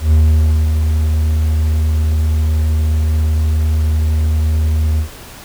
triangle tone with ADSR envelope, 77.78 Hz, D#2, in tune, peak -4 dBFS, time 0-5.09 s, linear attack 120 ms, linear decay 570 ms, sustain -5 dB, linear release 100 ms, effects pink hiss -35 dBFS RMS until 5.44 s

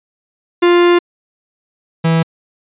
45% pulse tone pair in turn, 349.6 / 163.71 Hz, F4 / E3, +2 / -12 cents, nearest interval octave + minor second, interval 1314 cents, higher first, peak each -7 / -10 dBFS, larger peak first, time 0.62-0.99 / 2.04-2.23 s, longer first, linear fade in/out 10 ms, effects resampled to 8000 Hz

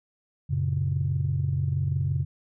sine chord, F# major, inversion none, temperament equal with one note detuned, 92.5 / 117.62 / 138.59 Hz, F#2 / A#2 / C#3, 0 / +16 / 0 cents, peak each -27 / -31 / -25 dBFS, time 0.49-2.25 s, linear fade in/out 20 ms, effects tanh soft clip ceiling -15 dBFS

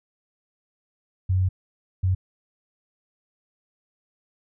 sine tone bursts at uneven times, 93 Hz, F#2, 9 cents sharp, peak -18 dBFS, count 2, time 1.29-1.49 / 2.03-2.15 s, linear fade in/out 10 ms, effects none

